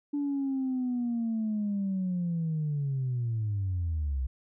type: linear sweep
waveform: sine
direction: down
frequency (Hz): 290.8 to 62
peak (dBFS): -26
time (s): 0.13-4.27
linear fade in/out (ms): 10
effects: tanh soft clip ceiling -24 dBFS